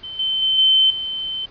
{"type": "tone with level steps", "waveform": "sine", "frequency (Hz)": 3081, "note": "G7", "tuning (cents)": -31, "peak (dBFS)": [-29, -18, -15, -11, -23], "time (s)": [0.03, 1.46], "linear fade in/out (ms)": 10, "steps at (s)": [0.19, 0.42, 0.58, 0.9], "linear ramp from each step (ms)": 5, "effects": ["pink hiss -47 dBFS RMS until 1.5 s", "resampled to 11025 Hz"]}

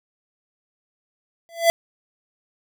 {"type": "tone with exponential growth", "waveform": "square", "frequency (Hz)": 672, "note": "E5", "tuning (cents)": 33, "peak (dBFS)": -10, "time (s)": [1.49, 1.7], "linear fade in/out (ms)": 0, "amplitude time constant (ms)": 45, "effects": []}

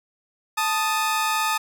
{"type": "tone pair together", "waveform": "sawtooth", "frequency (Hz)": [879, 1243.1], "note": ["A5", "D#6"], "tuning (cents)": [-2, -2], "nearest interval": "tritone", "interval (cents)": 600, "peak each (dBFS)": -20, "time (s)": [0.57, 1.58], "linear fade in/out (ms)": 10, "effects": []}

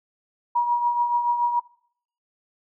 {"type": "tone with tremolo", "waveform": "sine", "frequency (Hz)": 958, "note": "A#5", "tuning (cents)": 47, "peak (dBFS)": -16, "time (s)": [0.55, 1.6], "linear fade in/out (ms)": 10, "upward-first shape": "triangle", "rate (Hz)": 7, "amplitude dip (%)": 60, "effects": ["noise-tail reverb RT60 0.6 s tail -21 dB re dry"]}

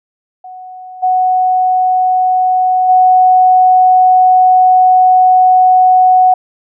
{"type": "tone with level steps", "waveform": "sine", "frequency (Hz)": 740, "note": "F#5", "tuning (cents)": 0, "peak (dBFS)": [-27, -8, -4], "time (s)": [0.44, 6.34], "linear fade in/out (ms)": 5, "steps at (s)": [1.02, 2.88], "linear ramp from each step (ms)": 20, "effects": []}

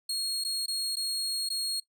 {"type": "tone with dropouts", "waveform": "30% pulse", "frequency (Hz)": 4287, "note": "C8", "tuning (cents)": 41, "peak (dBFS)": -26, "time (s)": [0.09, 1.8], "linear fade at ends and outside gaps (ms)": 5, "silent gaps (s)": [[0.44, 0.447], [0.661, 0.68], [0.957, 0.967], [1.489, 1.501]], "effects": ["noise-tail reverb RT60 0.1 s tail -18 dB re dry"]}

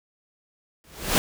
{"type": "noise with exponential growth", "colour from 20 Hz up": "pink", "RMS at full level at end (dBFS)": -17, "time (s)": [0.84, 1.18], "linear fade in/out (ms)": 0, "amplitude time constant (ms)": 72, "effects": []}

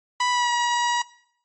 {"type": "tone with pitch glide", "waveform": "sawtooth", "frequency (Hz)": [987.8, 960.8], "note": ["B5", "B5"], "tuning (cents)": [0, -48], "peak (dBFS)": -16, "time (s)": [0.2, 1.02], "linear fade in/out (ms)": 5, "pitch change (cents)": -48, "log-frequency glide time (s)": [0.3, 0.5], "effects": ["noise-tail reverb RT60 0.7 s tail -20 dB re dry", "MP3 32 kbps"]}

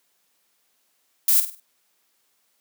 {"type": "noise with echo", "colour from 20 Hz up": "violet", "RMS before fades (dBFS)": -17, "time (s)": [1.28, 1.4], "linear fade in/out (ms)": 2, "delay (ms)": 50, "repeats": 4, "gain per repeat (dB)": -9, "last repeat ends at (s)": 1.6, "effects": ["white hiss -68 dBFS RMS until 2.6 s", "high-pass 200 Hz 12 dB/octave"]}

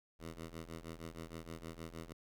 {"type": "ring-modulated tone", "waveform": "10% pulse", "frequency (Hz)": 82.41, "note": "E2", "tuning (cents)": 0, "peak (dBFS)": -35, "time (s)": [0.19, 2.13], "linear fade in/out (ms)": 10, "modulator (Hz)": 38, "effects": []}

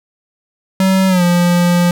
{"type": "tone with pitch glide", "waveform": "square", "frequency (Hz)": [190, 175.24], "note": ["F#3", "F3"], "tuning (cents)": [46, 6], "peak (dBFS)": -10, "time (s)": [0.8, 1.91], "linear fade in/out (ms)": 2, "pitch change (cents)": -140, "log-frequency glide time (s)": [1.08, 1.23], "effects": []}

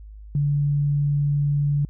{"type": "tone", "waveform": "sine", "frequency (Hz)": 144.3, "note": "D3", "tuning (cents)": -30, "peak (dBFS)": -18, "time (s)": [0.35, 1.85], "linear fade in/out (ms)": 2, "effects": ["added 52 Hz sine -38 dBFS peak until 1.89 s"]}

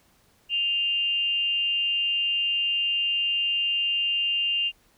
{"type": "tone with frequency modulation", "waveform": "sine", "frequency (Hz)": 2800, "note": "F7", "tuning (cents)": 4, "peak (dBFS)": -22, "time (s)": [0.49, 4.72], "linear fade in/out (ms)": 50, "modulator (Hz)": 290, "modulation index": 0.31, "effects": ["pink hiss -62 dBFS RMS until 4.97 s"]}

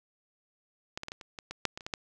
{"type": "clicks", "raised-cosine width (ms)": 0.2, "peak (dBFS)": [-18, -20, -21, -22, -28, -23, -21, -9, -22, -29, -20, -14], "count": 12, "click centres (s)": [0.975, 1.034, 1.084, 1.119, 1.212, 1.388, 1.51, 1.653, 1.775, 1.808, 1.865, 1.938], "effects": []}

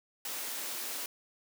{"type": "high-pass noise", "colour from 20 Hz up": "white", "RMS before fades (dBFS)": -38, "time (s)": [0.25, 1.06], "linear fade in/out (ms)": 2, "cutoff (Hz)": 230, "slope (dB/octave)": 48, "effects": []}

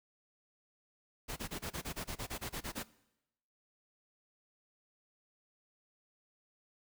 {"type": "noise bursts", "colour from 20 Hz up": "pink", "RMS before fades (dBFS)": -40, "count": 14, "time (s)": [1.28, 2.836], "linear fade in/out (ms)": 20, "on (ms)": 87, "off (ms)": 26, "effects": ["noise-tail reverb RT60 0.9 s tail -20 dB re dry"]}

